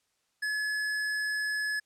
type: tone with hard clipping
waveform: sine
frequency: 1705 Hz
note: G#6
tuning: 45 cents sharp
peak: -30 dBFS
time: 0.42-1.8 s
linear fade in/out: 10 ms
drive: 17 dB
effects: white hiss -75 dBFS RMS until 1.85 s + low-pass 9000 Hz 12 dB/octave